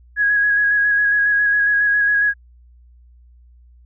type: tone with vibrato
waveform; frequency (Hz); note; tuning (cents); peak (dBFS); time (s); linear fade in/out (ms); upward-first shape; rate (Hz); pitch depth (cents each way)
sine; 1661.2; G#6; 0; -13; 0.16-2.34; 50; square; 7.3; 17
effects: added 60 Hz sine -45 dBFS peak until 3.85 s